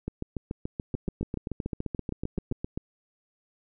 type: two click trains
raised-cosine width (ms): 3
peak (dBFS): -18 / -18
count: 18 / 15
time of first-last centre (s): 0.08-2.523 / 0.95-2.775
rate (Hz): 6.96 / 7.67
effects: none